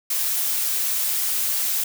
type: noise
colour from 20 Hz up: blue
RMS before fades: -23 dBFS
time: 0.1-1.84 s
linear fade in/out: 5 ms
effects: none